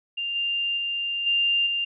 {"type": "tone with level steps", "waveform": "sine", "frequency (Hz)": 2794, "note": "F7", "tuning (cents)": 0, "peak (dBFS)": [-26, -23, -25, -19, -23], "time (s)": [0.17, 1.85], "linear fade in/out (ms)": 10, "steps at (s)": [0.35, 0.77, 1.26, 1.66], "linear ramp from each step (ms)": 10, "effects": []}